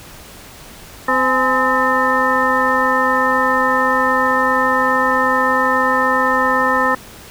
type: harmonic tone with a mistuned harmonic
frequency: 257.4 Hz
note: C4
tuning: 28 cents flat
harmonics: 1 / 2 / 3 / 4 / 5 / 7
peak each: -23 / -20 / -23 / -18 / -19 / -18 dBFS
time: 1.08-6.95 s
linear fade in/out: 5 ms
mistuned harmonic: 3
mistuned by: +140 cents
effects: pink hiss -38 dBFS RMS until 7.3 s